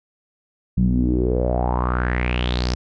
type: tone with low-pass filter sweep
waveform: sawtooth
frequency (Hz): 61.3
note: B1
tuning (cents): -12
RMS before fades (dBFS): -20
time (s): 0.77-2.75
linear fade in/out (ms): 5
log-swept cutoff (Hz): 170 to 5500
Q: 5.9
effects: none